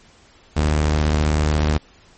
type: tone pair together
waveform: sawtooth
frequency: 45.27 / 76 Hz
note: F#1 / D#2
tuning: -37 / -40 cents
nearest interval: major sixth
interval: 897 cents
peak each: -23 / -12 dBFS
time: 0.56-1.78 s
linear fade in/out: 10 ms
effects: pink hiss -51 dBFS RMS until 2.17 s + MP3 32 kbps